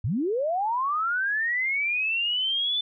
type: linear sweep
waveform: sine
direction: up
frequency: 84.6 to 3526 Hz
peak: -23 dBFS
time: 0.04-2.81 s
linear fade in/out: 5 ms
effects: none